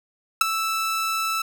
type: tone with ADSR envelope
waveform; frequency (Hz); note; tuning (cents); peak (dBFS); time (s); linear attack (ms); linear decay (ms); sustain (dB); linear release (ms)
sawtooth; 1318.5; E6; 0; -6; 0.41-1.42; 4; 12; -13; 5
effects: none